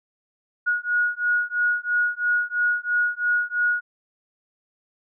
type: beating tone pair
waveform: sine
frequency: 1448 / 1451 Hz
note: F#6 / F#6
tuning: -38 / -34 cents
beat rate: 3 Hz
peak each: -23 dBFS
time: 0.66-3.81 s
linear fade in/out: 20 ms
effects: none